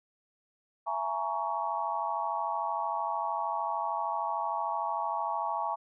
sine chord, A# half-diminished seventh, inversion second, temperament just, 671.3 / 839.1 / 932.3 / 1118.8 Hz, E5 / G#5 / A#5 / C#6, +31 / +18 / 0 / +16 cents, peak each -37 / -34 / -34 / -35 dBFS, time 0.86-5.76 s, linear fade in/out 20 ms, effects none

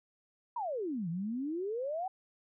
sine exponential two-way sweep, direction down then up, 1000 to 160.5 to 777 Hz, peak -33 dBFS, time 0.56-2.08 s, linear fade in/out 5 ms, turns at 1.09 s, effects none

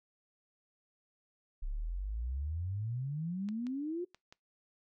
sine exponential sweep, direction up, 32.14 to 365.3 Hz, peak -34 dBFS, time 1.62-4.05 s, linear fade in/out 10 ms
clicks, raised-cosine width 0.2 ms, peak -34 dBFS, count 4, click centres 3.488 / 3.668 / 4.146 / 4.325 s
effects noise-tail reverb RT60 0.2 s tail -23 dB re dry

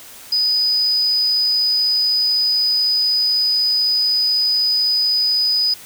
sine tone, 4978 Hz, D#8, in tune, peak -14 dBFS, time 0.32-5.74 s, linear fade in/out 5 ms, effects white hiss -39 dBFS RMS until 5.85 s

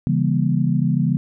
sine chord, C# diminished seventh, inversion none, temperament just, 138.59 / 166.31 / 199.57 / 239.5 Hz, C#3 / E3 / G3 / Bb3, 0 / +16 / +31 / +47 cents, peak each -20 / -20 / -23 / -23 dBFS, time 0.07-1.17 s, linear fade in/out 0 ms, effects none

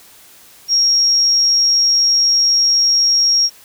sine tone, 5588 Hz, F8, in tune, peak -10 dBFS, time 0.68-3.5 s, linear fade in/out 50 ms, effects white hiss -44 dBFS RMS until 3.64 s

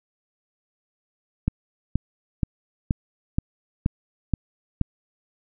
click train, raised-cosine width 5 ms, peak -8 dBFS, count 8, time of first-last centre 1.48-4.813 s, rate 2.1 Hz, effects none

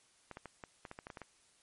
clicks, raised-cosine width 0.5 ms, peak -30 dBFS, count 11, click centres 0.313 / 0.371 / 0.457 / 0.638 / 0.852 / 0.914 / 0.989 / 1.069 / 1.102 / 1.172 / 1.217 s, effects white hiss -68 dBFS RMS until 1.62 s + MP3 48 kbps

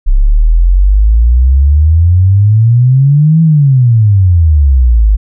sine exponential two-way sweep, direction up then down, 32.7 to 164.81 to 49.21 Hz, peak -3 dBFS, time 0.06-5.17 s, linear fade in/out 20 ms, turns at 3.42 s, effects none

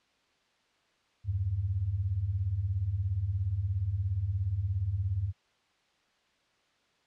sine beating tone pair, 82.41 / 99.41 Hz, E2 / G2, 0 / +25 cents, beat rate 17 Hz, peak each -34 / -29 dBFS, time 1.24-5.33 s, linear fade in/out 50 ms, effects white hiss -69 dBFS RMS until 7.06 s + low-pass 4000 Hz 12 dB/octave

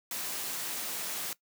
white noise, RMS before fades -36 dBFS, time 0.11-1.33 s, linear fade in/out 2 ms, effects noise-tail reverb RT60 0.1 s tail -19 dB re dry + high-pass 150 Hz 12 dB/octave

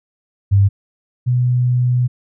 sine tone pair in turn, 99.2 / 124.19 Hz, G2 / B2, +21 / +10 cents, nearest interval major third, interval 389 cents, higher second, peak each -8 / -12 dBFS, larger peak first, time 0.51-0.69 / 1.26-2.08 s, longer second, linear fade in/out 20 ms, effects none

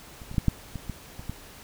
clicks, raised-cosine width 5 ms, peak -30 / -26 / -27 / -10 / -8 / -21 / -20 / -27 / -19 dBFS, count 9, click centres 0.218 / 0.314 / 0.344 / 0.382 / 0.483 / 0.757 / 0.897 / 1.195 / 1.296 s, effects pink hiss -47 dBFS RMS until 1.63 s

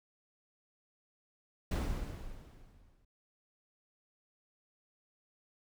brown noise with exponential decay, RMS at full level -29 dBFS, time 1.71-3.05 s, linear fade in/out 5 ms, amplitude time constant 290 ms, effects none

